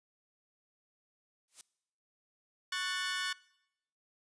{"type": "noise with exponential growth", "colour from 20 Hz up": "blue", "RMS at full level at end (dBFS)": -42, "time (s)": [1.48, 1.61], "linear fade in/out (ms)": 1, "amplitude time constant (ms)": 28}
{"type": "chord", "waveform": "20% pulse", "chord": "F# minor", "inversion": "second", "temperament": "equal with one note detuned", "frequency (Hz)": [1108.7, 1480, 1775.3], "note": ["C#6", "F#6", "A6"], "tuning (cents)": [0, 0, 15], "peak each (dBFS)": [-35, -32, -33], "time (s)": [2.72, 3.33], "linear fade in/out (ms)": 5}
{"effects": ["noise-tail reverb RT60 0.8 s tail -22 dB re dry", "resampled to 22050 Hz"]}